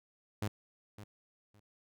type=tone with echo; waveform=sawtooth; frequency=103.83 Hz; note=G#2; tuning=in tune; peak=-29 dBFS; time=0.42-0.48 s; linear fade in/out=5 ms; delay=560 ms; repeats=2; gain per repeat=-14 dB; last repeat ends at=1.6 s; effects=none